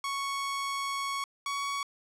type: tone pair in turn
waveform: sawtooth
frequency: 1108.7 / 1120.9 Hz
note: C#6 / C#6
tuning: 0 / +19 cents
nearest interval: unison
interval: 19 cents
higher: second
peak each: -27 dBFS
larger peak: neither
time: 0.04-1.24 / 1.46-1.83 s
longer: first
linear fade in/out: 2 ms
effects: low-pass 10000 Hz 12 dB/octave